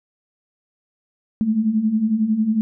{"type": "beating tone pair", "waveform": "sine", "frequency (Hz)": [210, 221], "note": ["G#3", "A3"], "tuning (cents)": [19, 8], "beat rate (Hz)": 11, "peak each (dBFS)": [-23, -17], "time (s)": [1.41, 2.61], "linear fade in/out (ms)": 0, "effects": []}